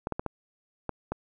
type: clicks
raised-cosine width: 1 ms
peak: -16 dBFS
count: 6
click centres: 0.071 / 0.123 / 0.195 / 0.263 / 0.893 / 1.12 s
effects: none